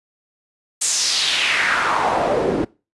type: noise with band-pass filter sweep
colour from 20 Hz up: pink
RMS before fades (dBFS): -19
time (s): 0.81-2.65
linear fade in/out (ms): 10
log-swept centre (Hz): 8100 to 310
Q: 2.5
effects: noise-tail reverb RT60 0.3 s tail -22 dB re dry + resampled to 24000 Hz